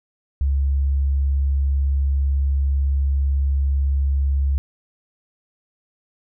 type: tone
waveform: sine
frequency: 69 Hz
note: C#2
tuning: 7 cents flat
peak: -16 dBFS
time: 0.41-4.58 s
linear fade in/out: 0 ms
effects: none